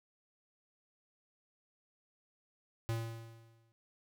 square tone with exponential decay, 114.2 Hz, A#2, 35 cents flat, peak -32 dBFS, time 2.89-3.72 s, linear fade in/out 0 ms, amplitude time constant 180 ms, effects none

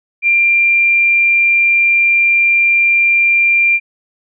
sine tone, 2380 Hz, D7, 22 cents sharp, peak -8 dBFS, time 0.22-3.8 s, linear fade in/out 50 ms, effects none

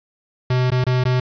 square tone with dropouts, 126.6 Hz, B2, 43 cents sharp, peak -16 dBFS, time 0.5-1.2 s, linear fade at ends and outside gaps 5 ms, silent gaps 0.704-0.717 / 0.841-0.866 / 1.039-1.052 s, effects resampled to 11025 Hz + 7-bit

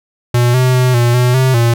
square tone with pitch steps, 121.2 / 127.8 / 126.9 / 119.7 / 124 / 130.5 / 117.4 Hz, B2 / C3 / B2 / A#2 / B2 / C3 / A#2, -32 / -40 / +47 / +46 / +7 / -4 / +13 cents, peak -9 dBFS, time 0.34-1.74 s, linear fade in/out 5 ms, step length 200 ms, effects none

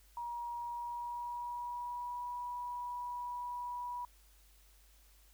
sine tone with pitch glide, 952 to 974.8 Hz, A#5 to B5, +36 to -23 cents, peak -38 dBFS, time 0.17-4.05 s, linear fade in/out 2 ms, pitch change +41 cents, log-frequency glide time 0.63-2.26 s, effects added 50 Hz sine -62 dBFS peak until 5.33 s + white hiss -67 dBFS RMS until 5.33 s

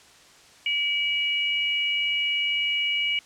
sine tone pair together, 2300 / 2901 Hz, D7 / F#7, -37 / -35 cents, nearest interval major third, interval 402 cents, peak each -25 dBFS, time 0.66-3.19 s, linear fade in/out 2 ms, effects white hiss -52 dBFS RMS until 3.25 s + low-pass 7000 Hz 12 dB/octave

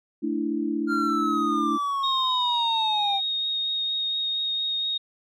sine chord, A suspended fourth, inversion none, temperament just, 220 / 293.3 / 330 Hz, A3 / D4 / E4, 0 / -2 / +2 cents, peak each -30 / -27 / -28 dBFS, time 0.22-1.78 s, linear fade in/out 20 ms
triangle linear sweep, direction down, 1400 to 780 Hz, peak -22 dBFS, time 0.87-3.21 s, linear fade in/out 50 ms
sine tone with vibrato, 3729 Hz, A#7, in tune, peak -24 dBFS, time 2.03-4.98 s, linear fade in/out 10 ms, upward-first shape triangle, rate 4.3 Hz, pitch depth 11 cents each way
effects none

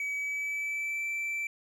triangle tone with pitch glide, 2277 to 2333 Hz, C#7 to D7, +46 to -12 cents, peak -29 dBFS, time 0-1.47 s, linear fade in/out 2 ms, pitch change +42 cents, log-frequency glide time 0.15-1.06 s, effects none

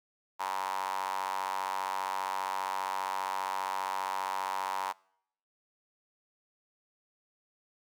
sawtooth tone with high-pass filter, 95 Hz, F#2, 46 cents sharp, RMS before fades -34 dBFS, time 0.39-4.93 s, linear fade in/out 20 ms, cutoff 930 Hz, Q 6.9, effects noise-tail reverb RT60 0.7 s tail -25 dB re dry

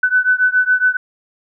sine beating tone pair, 1499 / 1506.2 Hz, F#6 / F#6, +22 / +30 cents, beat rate 7.2 Hz, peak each -14 / -15 dBFS, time 0.03-0.97 s, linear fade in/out 5 ms, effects none

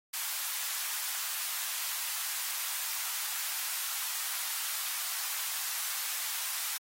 white high-pass noise, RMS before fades -35 dBFS, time 0.13-6.78 s, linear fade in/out 10 ms, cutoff 870 Hz, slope 24 dB/octave, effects AAC 48 kbps

